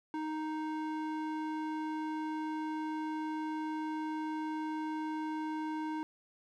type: tone with band-pass filter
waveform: square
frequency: 311.1 Hz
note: D#4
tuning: in tune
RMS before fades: -37 dBFS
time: 0.14-6.03 s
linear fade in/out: 0 ms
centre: 680 Hz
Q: 1.2
effects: none